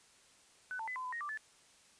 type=tone with pitch steps; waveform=sine; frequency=1501 / 890 / 2010 / 1023 / 1006 / 1869 / 1175 / 1740 Hz; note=F#6 / A5 / B6 / C6 / B5 / A#6 / D6 / A6; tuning=+24 / +20 / +30 / -39 / +32 / +4 / +1 / -20 cents; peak=-38 dBFS; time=0.71-1.374 s; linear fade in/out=0 ms; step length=83 ms; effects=white hiss -64 dBFS RMS until 1.99 s + resampled to 22050 Hz